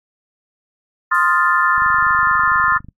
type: chord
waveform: sine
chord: F dominant seventh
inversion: second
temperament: equal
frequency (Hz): 1046.5 / 1244.5 / 1396.9 / 1760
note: C6 / Eb6 / F6 / A6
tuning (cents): 0 / 0 / 0 / 0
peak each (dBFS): -18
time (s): 1.11-2.78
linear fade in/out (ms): 10
type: noise with exponential decay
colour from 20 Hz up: violet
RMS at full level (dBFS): -37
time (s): 1.14-2.66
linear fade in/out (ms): 5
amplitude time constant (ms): 330
type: click train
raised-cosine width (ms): 5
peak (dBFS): -25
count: 28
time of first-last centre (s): 1.78-2.887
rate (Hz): 24.4
effects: noise-tail reverb RT60 0.1 s tail -20 dB re dry + AAC 32 kbps